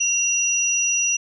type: tone pair together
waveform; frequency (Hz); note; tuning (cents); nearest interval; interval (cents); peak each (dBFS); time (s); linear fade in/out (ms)
sine; 2754 / 5840; F7 / F#8; -25 / -24; octave + minor second; 1301; -23 / -19; 0-1.17; 10
effects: none